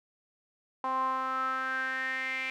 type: tone with band-pass filter sweep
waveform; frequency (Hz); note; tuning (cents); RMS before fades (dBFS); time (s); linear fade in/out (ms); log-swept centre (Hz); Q
sawtooth; 261.6; C4; 0; -32; 0.84-2.5; 0; 950 to 2300; 7.5
effects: none